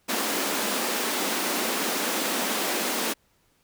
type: high-pass noise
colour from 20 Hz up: pink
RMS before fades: -27 dBFS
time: 0.08-3.14 s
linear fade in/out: 20 ms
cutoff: 210 Hz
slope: 48 dB/octave
effects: pink hiss -66 dBFS RMS until 3.63 s